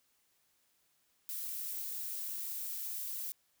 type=noise; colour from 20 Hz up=violet; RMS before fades=-40 dBFS; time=1.29-3.32 s; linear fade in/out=0 ms; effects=white hiss -74 dBFS RMS until 3.6 s